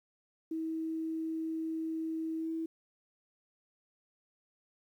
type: tone with pitch glide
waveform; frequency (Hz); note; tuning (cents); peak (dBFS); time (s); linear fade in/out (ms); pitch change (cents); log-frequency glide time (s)
sine; 321.8 to 325; E4 to E4; -42 to -24; -33; 0.51-2.66; 5; +18; 2.37-2.53
effects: 11-bit